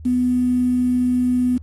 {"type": "tone with quantisation", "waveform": "sine", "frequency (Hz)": 248.9, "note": "B3", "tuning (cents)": 14, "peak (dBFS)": -15, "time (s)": [0.05, 1.58], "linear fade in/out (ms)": 10, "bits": 7, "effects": ["added 79 Hz sine -34 dBFS peak until 1.62 s", "AAC 32 kbps"]}